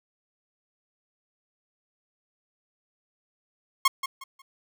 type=tone with echo; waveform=sawtooth; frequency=1080 Hz; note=C#6; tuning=45 cents flat; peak=-13 dBFS; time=3.85-3.88 s; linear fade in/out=5 ms; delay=180 ms; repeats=3; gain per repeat=-11 dB; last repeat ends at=4.42 s; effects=none